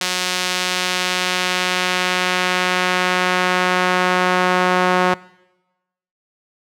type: tone with band-pass filter sweep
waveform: sawtooth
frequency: 182 Hz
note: F#3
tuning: 28 cents flat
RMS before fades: -18 dBFS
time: 0.01-5.14 s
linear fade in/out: 2 ms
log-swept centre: 4600 to 1100 Hz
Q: 0.81
effects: noise-tail reverb RT60 1.0 s tail -22 dB re dry